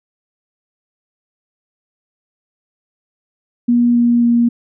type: tone with pitch steps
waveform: sine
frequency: 239.8 / 238.1 / 236.5 Hz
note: A#3 / A#3 / A#3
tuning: +49 / +37 / +25 cents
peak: -9 dBFS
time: 3.68-4.49 s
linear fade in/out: 10 ms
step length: 270 ms
effects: none